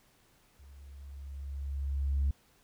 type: tone with level ramp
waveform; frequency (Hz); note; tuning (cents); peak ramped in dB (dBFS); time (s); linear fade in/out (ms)
sine; 69.3; C#2; 0; -51 to -23; 0.59-2.31; 5
effects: tanh soft clip ceiling -23 dBFS + pink hiss -66 dBFS RMS until 2.63 s